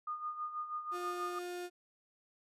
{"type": "tone with tremolo", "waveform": "sine", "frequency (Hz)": 1224, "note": "D#6", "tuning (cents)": -29, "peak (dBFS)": -35, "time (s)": [0.07, 1.39], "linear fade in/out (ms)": 5, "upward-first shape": "sine", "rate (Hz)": 6.2, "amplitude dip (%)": 65}
{"type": "tone", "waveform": "35% pulse", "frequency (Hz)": 355.1, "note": "F4", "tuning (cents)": 29, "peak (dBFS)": -38, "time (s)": [0.91, 1.7], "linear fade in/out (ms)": 50}
{"effects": ["resampled to 32000 Hz"]}